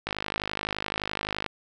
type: click train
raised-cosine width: 0.3 ms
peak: -12 dBFS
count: 73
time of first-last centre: 0.07-1.463 s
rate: 51.7 Hz
effects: none